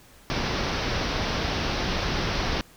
pink low-pass noise, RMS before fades -27 dBFS, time 0.3-2.61 s, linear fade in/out 0 ms, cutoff 5800 Hz, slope 96 dB/octave, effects pink hiss -53 dBFS RMS until 2.76 s

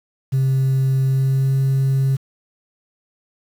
sine tone with pitch glide, 133.1 to 134.72 Hz, C3 to C#3, +30 to -49 cents, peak -12 dBFS, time 0.32-2.17 s, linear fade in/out 20 ms, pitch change +21 cents, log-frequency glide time 1.05-1.54 s, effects tanh soft clip ceiling -13 dBFS + 7-bit

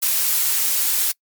blue noise, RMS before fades -19 dBFS, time 0.02-1.12 s, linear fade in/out 10 ms, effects noise-tail reverb RT60 0.1 s tail -26 dB re dry + MP3 96 kbps

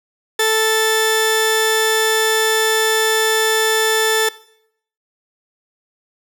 sawtooth tone pair together, 440 / 1760 Hz, A4 / A6, 0 / 0 cents, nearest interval 2 octaves, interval 2400 cents, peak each -12 dBFS, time 0.39-4.29 s, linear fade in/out 5 ms, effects noise-tail reverb RT60 0.7 s tail -20 dB re dry

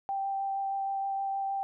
sine tone with vibrato, 784 Hz, G5, in tune, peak -29 dBFS, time 0.09-1.63 s, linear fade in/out 0 ms, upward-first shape sine, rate 6.4 Hz, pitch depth 9 cents each way, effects none

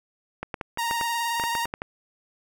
clicks, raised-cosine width 0.5 ms, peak -15 dBFS, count 12, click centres 0.43 / 0.542 / 0.612 / 0.774 / 0.911 / 1.012 / 1.398 / 1.438 / 1.552 / 1.655 / 1.739 / 1.819 s
sawtooth tone with vibrato, 932.3 Hz, A#5, in tune, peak -21 dBFS, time 0.78-1.66 s, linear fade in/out 10 ms, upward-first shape triangle, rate 19 Hz, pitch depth 32 cents each way
effects none

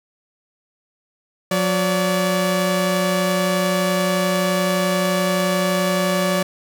sawtooth tone pair together, 181 / 574.6 Hz, F#3 / D5, -38 / -38 cents, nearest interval octave + minor sixth, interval 2000 cents, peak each -16 dBFS, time 1.51-6.43 s, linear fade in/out 5 ms, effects none

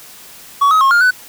triangle tone with pitch steps, 1126 / 1270 / 1080 / 1411 / 1498 Hz, C#6 / D#6 / C#6 / F6 / F#6, +27 / +35 / -45 / +17 / +21 cents, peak -6 dBFS, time 0.61-1.11 s, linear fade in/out 10 ms, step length 100 ms, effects white hiss -38 dBFS RMS until 1.28 s

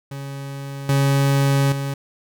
40% pulse tone with level steps, 138.59 Hz, C#3, in tune, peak -28 / -14 / -22 dBFS, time 0.11-1.94 s, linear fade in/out 5 ms, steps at 0.89 / 1.72 s, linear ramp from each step 2 ms, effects none

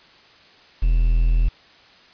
triangle tone with quantisation, 41.2 Hz, E1, in tune, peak -12 dBFS, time 0.82-1.49 s, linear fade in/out 10 ms, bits 7, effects white hiss -50 dBFS RMS until 2.13 s + resampled to 11025 Hz

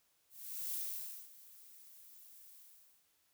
violet noise with ADSR envelope, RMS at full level -39 dBFS, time 0.29-3.07 s, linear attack 450 ms, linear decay 540 ms, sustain -19 dB, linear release 500 ms, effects white hiss -75 dBFS RMS until 3.33 s

